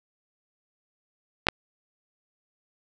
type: clicks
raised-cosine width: 0.3 ms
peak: -4 dBFS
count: 2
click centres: 1.469 / 1.486 s
effects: none